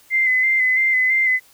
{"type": "tone with vibrato", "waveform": "sine", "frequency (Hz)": 2057, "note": "C7", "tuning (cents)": -30, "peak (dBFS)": -14, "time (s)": [0.1, 1.4], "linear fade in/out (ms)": 50, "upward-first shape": "square", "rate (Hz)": 3, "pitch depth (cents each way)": 27, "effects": ["white hiss -52 dBFS RMS until 1.53 s"]}